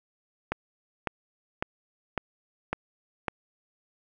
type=click train; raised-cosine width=0.5 ms; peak=-12 dBFS; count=6; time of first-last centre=0.52-3.282 s; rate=1.81 Hz; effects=none